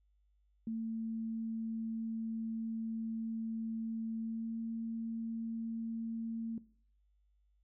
sine tone with pitch glide, 224.6 to 227.1 Hz, A3 to A#3, +36 to -45 cents, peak -35 dBFS, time 0.67-6.58 s, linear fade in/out 2 ms, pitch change +19 cents, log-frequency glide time 4.2-4.59 s, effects noise-tail reverb RT60 0.5 s tail -19 dB re dry + added 50 Hz sine -69 dBFS peak until 7.63 s

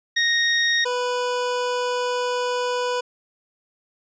25% pulse tone pair in turn, 1864.7 / 493.9 Hz, A#6 / B4, 0 / 0 cents, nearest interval octave + major seventh, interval 2300 cents, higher first, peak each -14 / -18 dBFS, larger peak first, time 0.16-0.85 / 0.85-3.01 s, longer second, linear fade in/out 10 ms, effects resampled to 16000 Hz

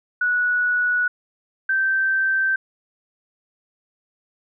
sine tone pair in turn, 1469 / 1556.4 Hz, F#6 / G6, -13 / -13 cents, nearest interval minor second, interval 100 cents, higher second, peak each -17 dBFS, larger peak neither, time 0.21-1.08 / 1.69-2.56 s, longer neither, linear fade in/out 5 ms, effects none

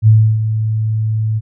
sine tone with ADSR envelope, 109.5 Hz, A2, 8 cents flat, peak -3 dBFS, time 0.02-1.41 s, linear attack 52 ms, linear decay 310 ms, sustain -10 dB, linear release 35 ms, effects none

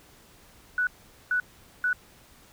sine tone bursts, 1480 Hz, F#6, in tune, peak -22 dBFS, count 3, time 0.78-1.93 s, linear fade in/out 2 ms, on 90 ms, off 440 ms, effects pink hiss -55 dBFS RMS until 2.52 s

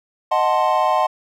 triangle chord, D# diminished seventh, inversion none, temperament equal, 622.3 / 740 / 880 / 1046.5 Hz, D#5 / F#5 / A5 / C6, 0 / 0 / 0 / 0 cents, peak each -19 / -18 / -19 / -18 dBFS, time 0.31-1.07 s, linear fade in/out 10 ms, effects none

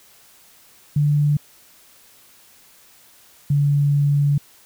sine tone pair in turn, 146.83 / 143.56 Hz, D3 / D3, 0 / -39 cents, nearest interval unison, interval 39 cents, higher first, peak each -14 dBFS, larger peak neither, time 0.96-1.37 / 3.5-4.38 s, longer second, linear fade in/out 5 ms, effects white hiss -51 dBFS RMS until 4.65 s

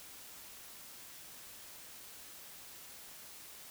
silence, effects white hiss -52 dBFS RMS until 3.7 s

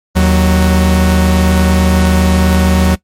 45% pulse tone pair together, 77.78 / 184.99 Hz, D#2 / F#3, 0 / 0 cents, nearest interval octave + minor third, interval 1500 cents, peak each -10 dBFS, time 0.15-2.96 s, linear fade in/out 20 ms, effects noise-tail reverb RT60 0.1 s tail -20 dB re dry + MP3 64 kbps

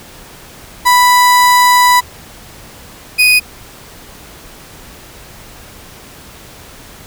35% pulse tone pair in turn, 987.8 / 2489 Hz, B5 / D#7, 0 / 0 cents, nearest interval octave + major third, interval 1600 cents, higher second, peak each -4 dBFS, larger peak neither, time 0.85-2.01 / 3.18-3.4 s, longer first, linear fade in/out 20 ms, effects pink hiss -36 dBFS RMS until 7.06 s

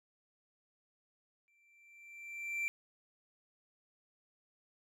triangle tone with exponential growth, 2349 Hz, D7, in tune, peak -30 dBFS, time 1.48-2.68 s, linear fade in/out 0 ms, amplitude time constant 260 ms, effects none

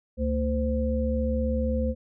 sine tone cluster, 70.7 / 227 / 516 Hz, C#2 / A#3 / C5, +35 / -46 / -24 cents, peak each -26 / -28 / -29 dBFS, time 0.17-1.95 s, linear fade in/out 50 ms, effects none

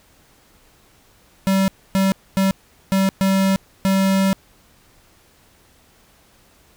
square tone bursts at uneven times, 192.9 Hz, G3, 28 cents flat, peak -15 dBFS, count 6, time 1.47-1.68 / 1.95-2.12 / 2.37-2.51 / 2.92-3.09 / 3.21-3.56 / 3.85-4.33 s, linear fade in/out 0 ms, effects pink hiss -54 dBFS RMS until 6.76 s

